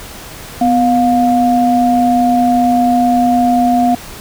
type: tone pair together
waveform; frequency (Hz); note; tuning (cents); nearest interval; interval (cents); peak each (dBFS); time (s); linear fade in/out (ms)
sine; 248.9 / 709; B3 / F5; +14 / +26; octave + tritone; 1812; -11; 0.61-3.95; 5
effects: pink hiss -31 dBFS RMS until 4.2 s